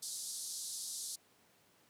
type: band-pass noise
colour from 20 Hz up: white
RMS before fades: -43 dBFS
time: 0.02-1.16 s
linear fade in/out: 10 ms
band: 3900 to 11000 Hz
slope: 48 dB/octave
effects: pink hiss -68 dBFS RMS until 1.89 s + high-pass 150 Hz 12 dB/octave